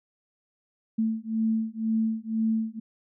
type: beating tone pair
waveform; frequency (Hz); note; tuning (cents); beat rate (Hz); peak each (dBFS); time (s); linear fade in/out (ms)
sine; 221.2 / 223.2; A3 / A3; +9 / +25; 2; -27; 0.98-2.8; 10
effects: none